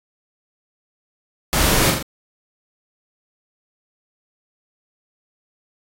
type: noise with echo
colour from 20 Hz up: pink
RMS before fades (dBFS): -18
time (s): 1.53-1.9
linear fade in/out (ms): 0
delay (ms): 42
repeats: 3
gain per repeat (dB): -4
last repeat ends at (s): 2.026
effects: AAC 48 kbps